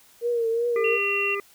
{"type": "tone with vibrato", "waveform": "sine", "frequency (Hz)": 465.9, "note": "A#4", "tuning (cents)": -1, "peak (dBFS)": -21, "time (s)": [0.21, 0.99], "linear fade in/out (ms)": 50, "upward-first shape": "triangle", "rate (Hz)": 2.7, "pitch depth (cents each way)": 63}
{"type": "harmonic tone", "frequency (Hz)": 401, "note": "G4", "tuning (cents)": 39, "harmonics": [1, 3, 5, 6], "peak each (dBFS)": [-28, -32, -33, -40], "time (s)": [0.76, 1.4], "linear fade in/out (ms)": 2}
{"type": "tone", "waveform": "sine", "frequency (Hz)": 2743, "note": "F7", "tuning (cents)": -32, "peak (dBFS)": -23, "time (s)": [0.84, 1.35], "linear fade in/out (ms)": 5}
{"effects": ["white hiss -55 dBFS RMS until 1.54 s"]}